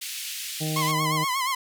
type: band-pass noise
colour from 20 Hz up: pink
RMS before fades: -34 dBFS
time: 0.01-0.92 s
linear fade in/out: 10 ms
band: 2400 to 16000 Hz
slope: 24 dB/octave
type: harmonic tone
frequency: 155.56 Hz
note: D#3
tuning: in tune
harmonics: 1 / 2 / 3 / 4 / 5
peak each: -27 / -33 / -37 / -39 / -41 dBFS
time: 0.6-1.25 s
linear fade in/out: 20 ms
type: tone with vibrato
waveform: sawtooth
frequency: 1046.5 Hz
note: C6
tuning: in tune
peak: -20 dBFS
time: 0.76-1.55 s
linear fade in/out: 5 ms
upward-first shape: sine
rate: 8.5 Hz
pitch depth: 91 cents each way
effects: none